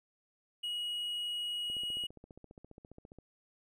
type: tone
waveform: triangle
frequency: 2902 Hz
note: F#7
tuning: 34 cents flat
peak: -33 dBFS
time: 0.63-2.07 s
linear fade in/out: 10 ms
type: click train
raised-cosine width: 2 ms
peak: -38 dBFS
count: 23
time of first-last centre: 1.7-3.186 s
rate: 14.8 Hz
effects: none